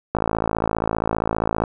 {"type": "click train", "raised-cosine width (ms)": 1, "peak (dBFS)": -6, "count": 83, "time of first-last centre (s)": [0.15, 1.638], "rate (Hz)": 55.1, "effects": []}